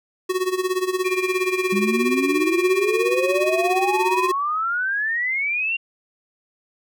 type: tone with tremolo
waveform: square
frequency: 370 Hz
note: F#4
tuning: in tune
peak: -18 dBFS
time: 0.29-4.32 s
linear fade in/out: 10 ms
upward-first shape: sine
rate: 17 Hz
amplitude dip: 80%
type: tone with pitch glide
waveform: sine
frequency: 2400 to 2509 Hz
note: D7 to D#7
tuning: +37 to +14 cents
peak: -26 dBFS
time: 1.04-4.28 s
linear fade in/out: 10 ms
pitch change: +77 cents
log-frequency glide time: 2.81-3.28 s
type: exponential sweep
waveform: sine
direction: up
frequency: 196 to 2794 Hz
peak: -20 dBFS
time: 1.72-5.77 s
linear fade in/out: 10 ms
effects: none